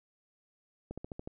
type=slowing click train; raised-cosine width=2 ms; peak=-27 dBFS; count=6; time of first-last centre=0.91-1.275 s; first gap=66 ms; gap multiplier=1.05; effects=none

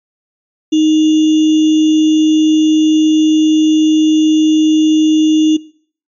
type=tone with sample-and-hold; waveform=sine; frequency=311.1 Hz; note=D#4; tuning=in tune; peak=-7 dBFS; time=0.72-5.57 s; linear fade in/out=10 ms; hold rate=3150 Hz; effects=noise-tail reverb RT60 0.5 s tail -20 dB re dry + MP3 32 kbps

